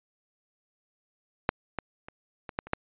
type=clicks; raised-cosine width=0.5 ms; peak=-7 / -15 / -27 / -22 / -13 / -28 / -10 dBFS; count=7; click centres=1.491 / 1.787 / 2.085 / 2.492 / 2.589 / 2.67 / 2.734 s; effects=resampled to 8000 Hz